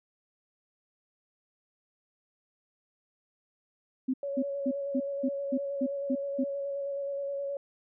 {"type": "tone bursts", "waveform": "sine", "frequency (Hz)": 260.2, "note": "C4", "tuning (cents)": -9, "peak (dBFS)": -25, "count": 9, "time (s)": [4.08, 6.442], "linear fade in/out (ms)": 10, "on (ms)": 58, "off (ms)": 230}
{"type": "tone with vibrato", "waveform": "sine", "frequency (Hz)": 559, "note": "C#5", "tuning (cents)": 14, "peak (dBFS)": -31, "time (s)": [4.23, 7.57], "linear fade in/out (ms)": 2, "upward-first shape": "square", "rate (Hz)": 9.5, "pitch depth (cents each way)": 14}
{"effects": []}